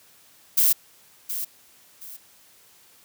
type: noise with echo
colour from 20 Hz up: violet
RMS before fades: -18 dBFS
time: 0.57-0.73 s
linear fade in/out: 10 ms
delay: 720 ms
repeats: 2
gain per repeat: -11 dB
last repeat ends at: 2.17 s
effects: white hiss -55 dBFS RMS until 3.04 s + high-pass 60 Hz 12 dB/octave